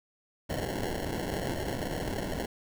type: noise with sample-and-hold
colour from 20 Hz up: white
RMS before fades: -33 dBFS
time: 0.49-2.46 s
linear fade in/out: 10 ms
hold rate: 1225 Hz
effects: none